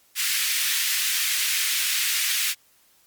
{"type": "high-pass noise", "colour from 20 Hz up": "pink", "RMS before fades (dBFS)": -24, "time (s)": [0.15, 2.55], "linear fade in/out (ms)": 50, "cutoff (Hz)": 1900, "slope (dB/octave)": 24, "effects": ["white hiss -60 dBFS RMS until 3.06 s", "Opus 48 kbps"]}